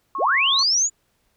sine tone, 1092 Hz, C#6, 26 cents flat, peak -24 dBFS, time 0.15-0.63 s, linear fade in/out 2 ms
sine linear sweep, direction up, 232.1 to 7040 Hz, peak -16 dBFS, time 0.18-0.9 s, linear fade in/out 50 ms
sine tone with exponential decay, 5960 Hz, F#8, 12 cents sharp, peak -22 dBFS, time 0.59-0.74 s, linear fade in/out 0 ms, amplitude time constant 31 ms
effects pink hiss -67 dBFS RMS until 1.36 s

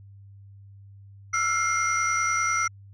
sine tone cluster, 1335 / 1405 / 2115 / 5850 Hz, E6 / F6 / C7 / F#8, +22 / +10 / +18 / -21 cents, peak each -24 / -30 / -26 / -29 dBFS, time 1.33-2.68 s, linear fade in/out 10 ms, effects tanh soft clip ceiling -16 dBFS + added 99 Hz sine -45 dBFS peak until 2.93 s

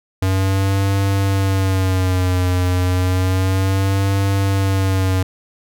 square tone with vibrato, 94.3 Hz, F#2, 33 cents sharp, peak -15 dBFS, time 0.22-5.23 s, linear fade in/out 5 ms, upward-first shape sine, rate 0.31 Hz, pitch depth 71 cents each way, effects none

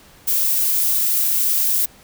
violet noise, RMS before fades -18 dBFS, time 0.27-1.86 s, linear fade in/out 10 ms, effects pink hiss -48 dBFS RMS until 2.03 s

